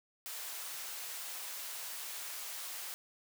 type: high-pass noise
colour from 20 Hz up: white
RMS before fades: -43 dBFS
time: 0.26-2.94 s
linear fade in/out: 0 ms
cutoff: 630 Hz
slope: 12 dB/octave
effects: none